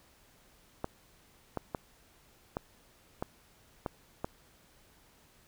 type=clicks; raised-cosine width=1 ms; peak=-19 dBFS; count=7; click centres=0.844 / 1.573 / 1.748 / 2.569 / 3.225 / 3.862 / 4.245 s; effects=pink hiss -63 dBFS RMS until 5.47 s